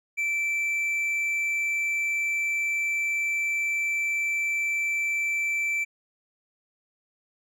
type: tone with hard clipping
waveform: triangle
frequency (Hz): 2331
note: D7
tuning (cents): -14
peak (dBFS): -25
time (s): 0.17-5.85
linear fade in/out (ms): 20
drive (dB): 6
effects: none